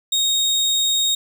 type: tone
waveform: 30% pulse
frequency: 3730 Hz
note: A#7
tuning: in tune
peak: -14 dBFS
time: 0.12-1.15 s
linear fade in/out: 5 ms
effects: none